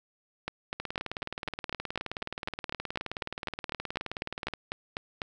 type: two click trains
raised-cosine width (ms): 0.3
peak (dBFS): -16 / -18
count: 20 / 72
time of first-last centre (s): 0.48-5.218 / 0.8-4.537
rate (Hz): 4.01 / 19
effects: none